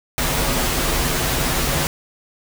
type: noise with comb filter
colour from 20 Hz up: pink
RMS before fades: -20 dBFS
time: 0.18-1.87 s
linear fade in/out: 0 ms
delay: 10 ms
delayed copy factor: -0.65
effects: none